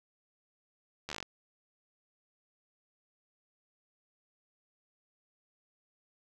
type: slowing click train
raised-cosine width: 0.2 ms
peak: -21 dBFS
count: 9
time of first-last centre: 1.09-1.227 s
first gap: 12 ms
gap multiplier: 1.1
effects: none